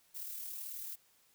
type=noise with amplitude modulation; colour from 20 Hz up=violet; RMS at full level=-42 dBFS; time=0.14-0.96 s; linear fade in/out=20 ms; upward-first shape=sine; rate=38.5 Hz; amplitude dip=35%; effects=white hiss -69 dBFS RMS until 1.34 s